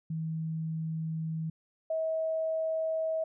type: tone pair in turn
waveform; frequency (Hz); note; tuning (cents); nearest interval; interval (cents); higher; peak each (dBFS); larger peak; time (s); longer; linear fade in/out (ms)
sine; 160.4 / 641.6; E3 / E5; -47 / -47; 2 octaves; 2400; second; -31 / -28; second; 0.1-1.5 / 1.9-3.24; first; 5
effects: none